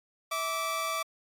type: tone pair together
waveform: sawtooth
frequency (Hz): 650 / 1162.2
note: E5 / D6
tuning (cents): -24 / -18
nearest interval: minor seventh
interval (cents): 1006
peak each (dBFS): -32 / -27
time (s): 0.31-1.03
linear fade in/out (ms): 10
effects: AAC 64 kbps